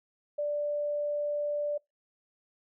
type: tone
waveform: sine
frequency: 587.3 Hz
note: D5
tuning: in tune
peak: -28 dBFS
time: 0.38-1.78 s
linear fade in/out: 10 ms
effects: noise-tail reverb RT60 0.2 s tail -26 dB re dry